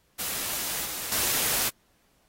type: noise with level steps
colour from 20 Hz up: white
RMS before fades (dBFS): -31 / -34 / -26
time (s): 0.18-1.7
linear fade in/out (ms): 20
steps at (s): 0.85 / 1.12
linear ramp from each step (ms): 2
effects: pink hiss -67 dBFS RMS until 2.28 s + AAC 48 kbps